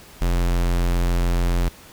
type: tone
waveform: square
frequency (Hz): 43.57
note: F1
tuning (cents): -3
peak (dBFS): -18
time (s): 0.21-1.69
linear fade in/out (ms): 10
effects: pink hiss -45 dBFS RMS until 1.92 s